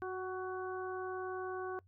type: harmonic tone with a mistuned harmonic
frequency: 373.4 Hz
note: F#4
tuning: 16 cents sharp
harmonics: 1 / 2 / 3 / 4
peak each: -39 / -45 / -45 / -47 dBFS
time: 0.02-1.79 s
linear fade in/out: 0 ms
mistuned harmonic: 1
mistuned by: -15 cents
effects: noise-tail reverb RT60 0.1 s tail -23 dB re dry + added 93 Hz sine -62 dBFS peak until 1.87 s